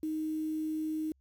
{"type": "tone with quantisation", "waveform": "sine", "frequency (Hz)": 312.2, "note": "D#4", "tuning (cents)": 6, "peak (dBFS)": -31, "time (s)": [0.03, 1.12], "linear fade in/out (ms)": 2, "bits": 9, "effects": ["added 67 Hz sine -66 dBFS peak until 1.2 s"]}